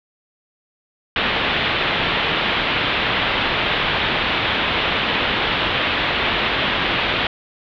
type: low-pass noise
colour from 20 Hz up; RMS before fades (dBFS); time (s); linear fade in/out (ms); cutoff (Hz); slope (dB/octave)
white; -20; 1.16-7.27; 2; 3600; 48
effects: none